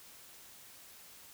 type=silence; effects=white hiss -55 dBFS RMS until 1.33 s